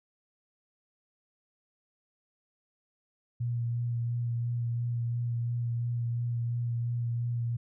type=tone with vibrato; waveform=sine; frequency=118.8 Hz; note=A#2; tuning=33 cents sharp; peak=-28 dBFS; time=3.4-7.57 s; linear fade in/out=10 ms; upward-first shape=sine; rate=2.9 Hz; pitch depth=17 cents each way; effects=none